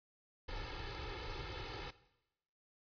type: noise with comb filter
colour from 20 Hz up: pink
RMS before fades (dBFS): -44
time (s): 0.48-1.91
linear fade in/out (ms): 10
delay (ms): 2.3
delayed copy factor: +1
effects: noise-tail reverb RT60 0.9 s tail -17 dB re dry + resampled to 11025 Hz